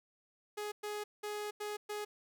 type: tone bursts at uneven times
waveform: sawtooth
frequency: 417.9 Hz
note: G#4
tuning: 11 cents sharp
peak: -34 dBFS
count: 5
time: 0.57-0.72 / 0.83-1.04 / 1.23-1.51 / 1.6-1.77 / 1.89-2.05 s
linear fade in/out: 10 ms
effects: none